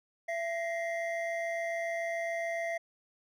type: tone cluster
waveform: triangle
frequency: 671 / 1893 / 2080 Hz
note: E5 / A#6 / C7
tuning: +31 / +26 / -11 cents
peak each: -31 / -39 / -38 dBFS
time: 0.28-2.78 s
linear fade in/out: 10 ms
effects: none